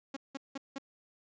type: tone bursts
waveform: sawtooth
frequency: 273.3 Hz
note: C#4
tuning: 24 cents flat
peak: -33 dBFS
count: 4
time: 0.14-0.784 s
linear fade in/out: 5 ms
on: 26 ms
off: 180 ms
effects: resampled to 16000 Hz